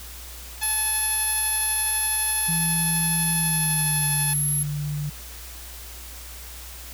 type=tone with tremolo; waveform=10% pulse; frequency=861 Hz; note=A5; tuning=38 cents flat; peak=-19 dBFS; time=0.61-4.34 s; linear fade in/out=10 ms; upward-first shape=triangle; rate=12 Hz; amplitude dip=30%
type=tone; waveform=sine; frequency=11230 Hz; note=F9; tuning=8 cents sharp; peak=-22 dBFS; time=0.63-4.63 s; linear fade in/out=2 ms
type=tone with pitch glide; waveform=sine; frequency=165.2 to 147.18 Hz; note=E3 to D3; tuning=+4 to +4 cents; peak=-25 dBFS; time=2.48-5.1 s; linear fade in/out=10 ms; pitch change=-200 cents; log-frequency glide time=3.35-4.1 s
effects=added 60 Hz sine -40 dBFS peak until 6.93 s + white hiss -41 dBFS RMS until 6.93 s